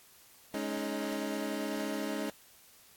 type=chord; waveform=25% pulse; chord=Ab suspended fourth; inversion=none; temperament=equal with one note detuned; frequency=210.8 / 277.2 / 311.1 Hz; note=Ab3 / Db4 / Eb4; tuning=+26 / 0 / 0 cents; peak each=-34 dBFS; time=0.54-2.3 s; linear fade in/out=2 ms; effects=white hiss -59 dBFS RMS until 2.96 s + AAC 64 kbps